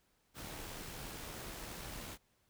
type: noise with amplitude modulation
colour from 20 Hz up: pink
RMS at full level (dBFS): -45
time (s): 0.34-2.18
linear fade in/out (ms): 50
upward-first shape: sine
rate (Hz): 77.2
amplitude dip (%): 30
effects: pink hiss -75 dBFS RMS until 2.49 s